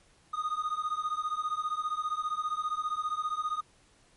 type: beating tone pair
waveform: triangle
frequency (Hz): 1230 / 1245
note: D#6 / D#6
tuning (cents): -20 / +1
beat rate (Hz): 15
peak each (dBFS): -31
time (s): 0.33-3.61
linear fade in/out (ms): 10
effects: pink hiss -63 dBFS RMS until 4.16 s + MP3 48 kbps